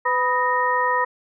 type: tone cluster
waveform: sine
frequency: 503 / 985 / 1252 / 1856 Hz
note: B4 / B5 / D#6 / A#6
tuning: +32 / -5 / +10 / -8 cents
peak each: -26 / -20 / -26 / -24 dBFS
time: 0.05-1.05 s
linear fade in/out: 10 ms
effects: none